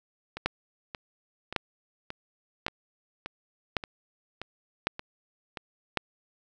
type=two click trains; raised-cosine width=0.3 ms; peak=-20 / -9 dBFS; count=10 / 6; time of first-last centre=0.37-5.572 / 0.46-5.973 s; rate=1.73 / 0.907 Hz; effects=none